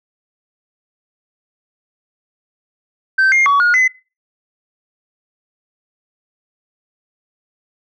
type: tone with pitch steps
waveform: sine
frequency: 1551 / 2123 / 1130 / 1437 / 2028 Hz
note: G6 / C7 / C#6 / F6 / B6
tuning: -19 / +25 / +33 / +49 / +45 cents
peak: -7 dBFS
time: 3.18-3.88 s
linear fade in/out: 10 ms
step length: 140 ms
effects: noise-tail reverb RT60 0.3 s tail -22 dB re dry + tanh soft clip ceiling -8 dBFS